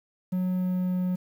triangle tone with pitch glide, 183.3 to 182.03 Hz, F#3 to F#3, -16 to -28 cents, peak -22 dBFS, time 0.32-1.16 s, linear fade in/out 10 ms, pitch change -12 cents, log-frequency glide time 0.52-0.97 s, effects 9-bit

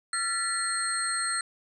sine tone cluster, 1370 / 1755 / 1954 / 4228 / 8410 Hz, F6 / A6 / B6 / C8 / C9, -34 / -5 / -19 / +17 / +8 cents, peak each -32 / -36 / -37 / -34 / -30 dBFS, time 0.13-1.41 s, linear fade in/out 2 ms, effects none

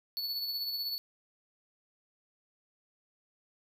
square tone with tremolo, 4435 Hz, C#8, in tune, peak -32 dBFS, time 0.17-0.98 s, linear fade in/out 0 ms, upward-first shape sine, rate 16 Hz, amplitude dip 40%, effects none

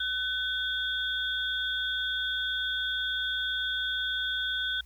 sine tone cluster, 1510 / 3305 / 3567 Hz, F#6 / G#7 / A7, +35 / -9 / +23 cents, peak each -31 / -33 / -34 dBFS, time 0-4.81 s, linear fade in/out 5 ms, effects added 60 Hz sine -49 dBFS peak until 4.85 s + white hiss -64 dBFS RMS until 4.85 s

